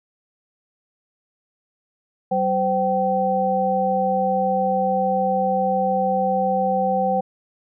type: tone cluster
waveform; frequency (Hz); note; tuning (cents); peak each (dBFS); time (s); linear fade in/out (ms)
sine; 191.5 / 517 / 770; G3 / C5 / G5; -40 / -21 / -31; -25 / -22 / -20; 2.31-7.21; 10
effects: none